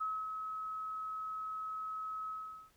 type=tone with ADSR envelope; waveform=sine; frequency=1284 Hz; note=E6; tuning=46 cents flat; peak=-33 dBFS; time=0-2.71 s; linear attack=15 ms; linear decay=250 ms; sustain=-5 dB; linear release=420 ms; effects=pink hiss -70 dBFS RMS until 2.76 s